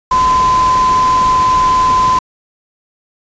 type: tone in noise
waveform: sine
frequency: 1021 Hz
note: C6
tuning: 43 cents flat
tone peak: -8 dBFS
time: 0.11-2.19 s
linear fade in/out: 5 ms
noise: pink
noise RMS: -22 dBFS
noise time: 0.11-2.19 s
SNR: +11 dB
effects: resampled to 16000 Hz